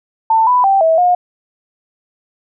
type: tone with pitch steps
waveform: sine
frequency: 893 / 993 / 781 / 648 / 716 Hz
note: A5 / B5 / G5 / E5 / F5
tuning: +25 / +9 / -7 / -30 / +43 cents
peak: -8 dBFS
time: 0.3-1.15 s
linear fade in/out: 5 ms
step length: 170 ms
effects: none